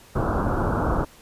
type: low-pass noise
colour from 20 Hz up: pink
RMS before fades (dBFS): -23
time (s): 0.15-1.05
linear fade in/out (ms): 10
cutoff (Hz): 1500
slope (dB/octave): 96
effects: pink hiss -50 dBFS RMS until 1.21 s + resampled to 32000 Hz